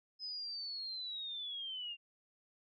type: linear sweep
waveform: sine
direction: down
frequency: 5100 to 2766 Hz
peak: -40 dBFS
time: 0.19-1.97 s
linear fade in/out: 50 ms
effects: none